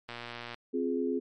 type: click train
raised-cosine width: 0.3 ms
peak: -24 dBFS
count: 55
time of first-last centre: 0.09-0.544 s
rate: 119 Hz
type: chord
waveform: sine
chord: F minor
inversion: second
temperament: just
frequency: 261.9 / 349.2 / 419.1 Hz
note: C4 / F4 / Ab4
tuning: +2 / 0 / +16 cents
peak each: -31 / -34 / -32 dBFS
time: 0.73-1.2 s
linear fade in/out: 20 ms
effects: MP3 64 kbps